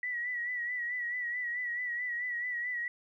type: tone with vibrato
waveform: sine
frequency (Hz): 1944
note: B6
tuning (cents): -28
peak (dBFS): -32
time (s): 0.03-2.88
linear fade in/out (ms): 2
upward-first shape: sine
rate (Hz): 4.6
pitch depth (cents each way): 50
effects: 12-bit